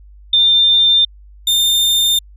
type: tone pair in turn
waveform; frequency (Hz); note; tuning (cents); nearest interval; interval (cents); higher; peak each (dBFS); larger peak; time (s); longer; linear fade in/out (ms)
sine / 40% pulse; 3597 / 3613; A7 / A7; +37 / +45; unison; 8; second; -8 / -10; first; 0.33-1.05 / 1.47-2.19; neither; 5
effects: added 50 Hz sine -38 dBFS peak until 2.36 s